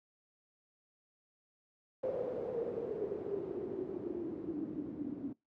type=noise with low-pass filter sweep; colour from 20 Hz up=white; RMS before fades=-39 dBFS; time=2.03-5.33 s; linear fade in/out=5 ms; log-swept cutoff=520 to 270 Hz; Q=9.6; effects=noise-tail reverb RT60 0.2 s tail -23 dB re dry + high-pass 100 Hz 12 dB/octave

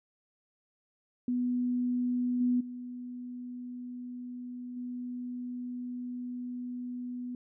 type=tone with level steps; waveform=sine; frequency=246.9 Hz; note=B3; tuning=in tune; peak=-27 / -24 / -38 / -35 dBFS; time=1.28-7.35 s; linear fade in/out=2 ms; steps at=2.4 / 2.6 / 4.76 s; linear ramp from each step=10 ms; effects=none

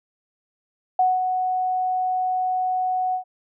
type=tone with ADSR envelope; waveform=sine; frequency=740 Hz; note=F#5; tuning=in tune; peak=-14 dBFS; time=0.99-3.24 s; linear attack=4 ms; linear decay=200 ms; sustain=-6 dB; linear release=100 ms; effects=none

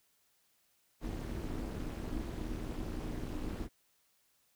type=noise with amplitude modulation; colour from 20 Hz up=brown; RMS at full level=-35 dBFS; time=1-3.69 s; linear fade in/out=50 ms; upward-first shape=sine; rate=277 Hz; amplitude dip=95%; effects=white hiss -73 dBFS RMS until 4.55 s

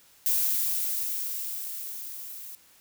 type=noise with level ramp; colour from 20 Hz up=violet; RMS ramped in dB=-24 to -42 dBFS; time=0.26-2.55 s; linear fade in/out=0 ms; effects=white hiss -58 dBFS RMS until 2.8 s

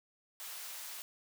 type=high-pass noise; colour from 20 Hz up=white; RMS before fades=-45 dBFS; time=0.4-1.02 s; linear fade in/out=0 ms; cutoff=710 Hz; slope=12 dB/octave; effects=none

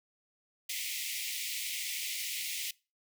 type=high-pass noise; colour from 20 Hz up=pink; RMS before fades=-37 dBFS; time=0.69-2.71 s; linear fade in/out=5 ms; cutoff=2000 Hz; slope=96 dB/octave; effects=noise-tail reverb RT60 0.3 s tail -23 dB re dry

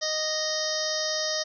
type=harmonic tone; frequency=621 Hz; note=D#5; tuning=3 cents flat; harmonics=1 / 2 / 3 / 5 / 6 / 7 / 8 / 9 / 10; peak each=-31 / -40 / -35 / -41 / -36 / -38 / -33 / -31 / -39 dBFS; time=0.01-1.44 s; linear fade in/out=20 ms; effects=none

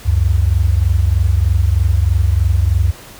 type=tone pair together; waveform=sine; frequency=69.3 / 92.5 Hz; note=C#2 / F#2; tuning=0 / 0 cents; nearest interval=perfect fourth; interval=500 cents; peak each=-13 dBFS; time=0.05-2.92 s; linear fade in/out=20 ms; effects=pink hiss -37 dBFS RMS until 3.19 s

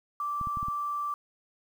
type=tone; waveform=sine; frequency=1169 Hz; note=D6; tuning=8 cents flat; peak=-29 dBFS; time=0.2-1.14 s; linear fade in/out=2 ms
type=clicks; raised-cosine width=5 ms; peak=-27 dBFS; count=5; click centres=0.413 / 0.472 / 0.572 / 0.629 / 0.684 s
effects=9-bit

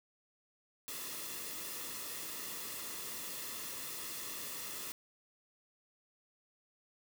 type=noise with comb filter; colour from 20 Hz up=white; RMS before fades=-43 dBFS; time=0.88-4.92 s; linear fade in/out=0 ms; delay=1.3 ms; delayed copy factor=-0.55; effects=none

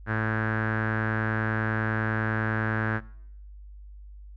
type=tone with low-pass filter; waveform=sawtooth; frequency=110 Hz; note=A2; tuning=in tune; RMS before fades=-27 dBFS; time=0.06-3.01 s; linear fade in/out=50 ms; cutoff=1600 Hz; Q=7.3; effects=noise-tail reverb RT60 0.7 s tail -22 dB re dry + added 50 Hz sine -42 dBFS peak until 4.36 s

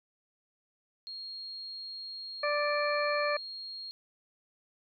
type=tone; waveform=sine; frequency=4260 Hz; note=C8; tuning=30 cents sharp; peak=-39 dBFS; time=1.07-3.91 s; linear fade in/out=0 ms
type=harmonic tone; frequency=587.3 Hz; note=D5; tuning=in tune; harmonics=1 / 2 / 3 / 4; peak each=-30 / -33 / -35 / -36 dBFS; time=2.43-3.37 s; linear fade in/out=5 ms
effects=none

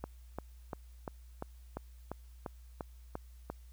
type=click train; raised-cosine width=1 ms; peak=-24 dBFS; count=11; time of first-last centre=0.04-3.5 s; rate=2.89 Hz; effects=added 60 Hz sine -51 dBFS peak until 3.72 s + white hiss -69 dBFS RMS until 3.72 s

